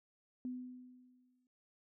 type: tone with exponential decay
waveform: sine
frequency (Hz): 251.3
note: B3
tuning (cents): +30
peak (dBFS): -37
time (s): 0.45-1.47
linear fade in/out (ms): 1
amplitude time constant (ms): 220
effects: none